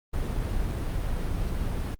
brown noise, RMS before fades -28 dBFS, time 0.13-1.95 s, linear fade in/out 10 ms, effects Opus 32 kbps

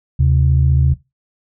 sine tone pair together, 77 / 131.97 Hz, D#2 / C3, -17 / +15 cents, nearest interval major sixth, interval 932 cents, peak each -12 dBFS, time 0.19-0.94 s, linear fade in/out 10 ms, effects noise-tail reverb RT60 0.2 s tail -17 dB re dry + tanh soft clip ceiling -3 dBFS

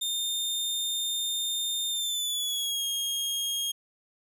sawtooth tone with pitch glide, 3631 to 3254 Hz, A#7 to G#7, -46 to -36 cents, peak -25 dBFS, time 0.01-3.72 s, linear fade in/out 10 ms, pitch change -190 cents, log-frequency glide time 1.89-2.85 s, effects none

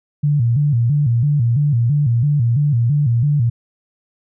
sine tone with vibrato, 131.3 Hz, C3, 6 cents sharp, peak -12 dBFS, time 0.23-3.5 s, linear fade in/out 10 ms, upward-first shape square, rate 3 Hz, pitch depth 190 cents each way, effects none

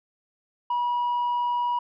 sine tone with tanh clipping, 968 Hz, B5, 35 cents flat, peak -23 dBFS, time 0.7-1.79 s, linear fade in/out 5 ms, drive 1 dB, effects none

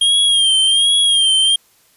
square tone with vibrato, 3220 Hz, G7, 46 cents sharp, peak -11 dBFS, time 0.01-1.56 s, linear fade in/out 5 ms, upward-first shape sine, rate 1.3 Hz, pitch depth 61 cents each way, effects white hiss -54 dBFS RMS until 1.96 s + resampled to 32000 Hz

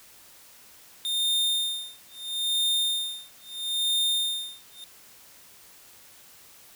45% pulse tone with tremolo, 3637 Hz, A#7, 43 cents flat, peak -22 dBFS, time 1.05-4.84 s, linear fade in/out 0 ms, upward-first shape sine, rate 0.76 Hz, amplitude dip 100%, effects white hiss -52 dBFS RMS until 6.75 s

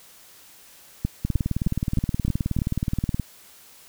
two click trains, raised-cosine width 5 ms, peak -10 / -11 dBFS, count 6 / 38, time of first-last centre 1.05-2.588 / 1.25-3.197 s, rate 3.25 / 19 Hz, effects white hiss -50 dBFS RMS until 3.88 s

